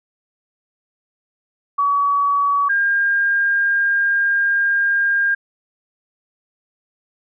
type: tone pair in turn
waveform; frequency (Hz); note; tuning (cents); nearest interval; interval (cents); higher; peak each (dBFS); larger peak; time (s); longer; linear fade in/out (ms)
sine; 1134 / 1608.8; C#6 / G6; +39 / +44; tritone; 605; second; -14; neither; 1.78-2.69 / 2.69-5.35; second; 10
effects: none

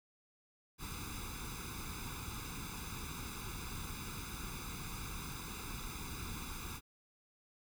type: noise with comb filter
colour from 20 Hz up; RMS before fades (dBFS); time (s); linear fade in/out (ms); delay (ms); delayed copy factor
pink; -44; 0.78-6.81; 50; 0.81; +0.95
effects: none

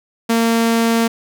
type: tone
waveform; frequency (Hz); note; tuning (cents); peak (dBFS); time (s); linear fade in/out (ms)
sawtooth; 229.2; A#3; -29; -9; 0.29-1.08; 10
effects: none

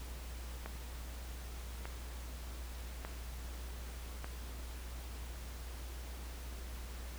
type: click train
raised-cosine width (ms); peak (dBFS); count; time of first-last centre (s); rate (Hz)
0.5; -27; 4; 0.66-4.244; 0.837
effects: added 60 Hz sine -43 dBFS peak until 7.18 s + pink hiss -52 dBFS RMS until 7.18 s

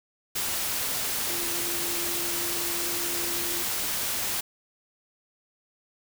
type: tone in noise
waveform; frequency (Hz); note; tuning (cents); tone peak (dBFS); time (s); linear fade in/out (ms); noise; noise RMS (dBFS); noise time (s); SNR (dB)
sine; 344.8; F4; -22; -37; 1.29-3.63; 10; white; -29; 0.35-4.41; -11
effects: none

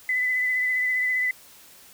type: tone with vibrato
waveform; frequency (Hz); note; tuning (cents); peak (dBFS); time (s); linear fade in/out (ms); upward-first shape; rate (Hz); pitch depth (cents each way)
sine; 2008; B6; +28; -21; 0.09-1.31; 2; sine; 15; 20
effects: white hiss -50 dBFS RMS until 1.93 s

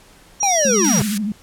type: tone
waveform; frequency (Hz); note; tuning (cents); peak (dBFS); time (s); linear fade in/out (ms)
sine; 5720; F8; +41; -17; 0.4-1; 10
type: linear sweep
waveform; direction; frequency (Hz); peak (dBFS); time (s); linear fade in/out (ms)
square; down; 830.6 to 116.54; -17; 0.43-1.02; 0
type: tone with vibrato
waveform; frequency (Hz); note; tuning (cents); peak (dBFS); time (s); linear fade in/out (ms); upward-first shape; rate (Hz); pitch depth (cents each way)
sine; 207.8; G#3; +1; -19; 0.65-1.32; 2; triangle; 13; 120
type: high-pass noise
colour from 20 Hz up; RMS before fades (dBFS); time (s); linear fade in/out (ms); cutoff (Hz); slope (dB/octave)
white; -26; 0.84-1.18; 5; 1300; 48
effects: pink hiss -48 dBFS RMS until 1.42 s + low-pass 12000 Hz 12 dB/octave

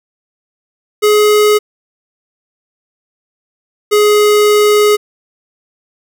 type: tone pair in turn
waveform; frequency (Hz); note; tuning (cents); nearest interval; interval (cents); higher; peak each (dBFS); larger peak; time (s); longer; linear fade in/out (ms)
square; 420.7 / 418.5; G#4 / G#4; +22 / +13; unison; 9; first; -7; neither; 1.02-1.59 / 3.91-4.97; second; 20
effects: none

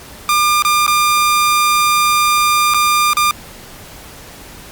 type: tone with dropouts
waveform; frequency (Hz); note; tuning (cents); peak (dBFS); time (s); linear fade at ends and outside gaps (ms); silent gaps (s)
sawtooth; 1200; D6; +37; -7; 0.29-3.31; 1; 0.623-0.649 / 0.865-0.878 / 2.738-2.744 / 3.133-3.169
effects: pink hiss -36 dBFS RMS until 4.71 s + Opus 48 kbps

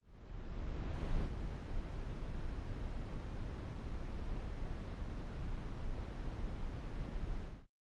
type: noise with ADSR envelope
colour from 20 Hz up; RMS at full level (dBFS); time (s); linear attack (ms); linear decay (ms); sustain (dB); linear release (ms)
brown; -36; 0.01-7.67; 1200; 89; -5; 270
effects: low-pass 5000 Hz 12 dB/octave + Opus 24 kbps

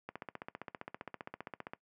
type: click train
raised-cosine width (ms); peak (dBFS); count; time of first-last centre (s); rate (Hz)
0.5; -26; 26; 0.09-1.735; 15.2
effects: noise-tail reverb RT60 0.1 s tail -20 dB re dry + high-pass 150 Hz 12 dB/octave

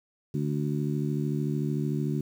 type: harmonic tone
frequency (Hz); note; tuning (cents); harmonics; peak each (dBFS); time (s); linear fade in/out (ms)
73.42; D2; 0; 2 / 3 / 4 / 5; -28 / -32 / -34 / -36; 0.34-2.21; 5
effects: 9-bit

